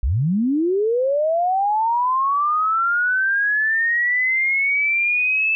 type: linear sweep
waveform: sine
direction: up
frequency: 49 to 2637 Hz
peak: -16 dBFS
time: 0.03-5.55 s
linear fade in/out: 0 ms
effects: none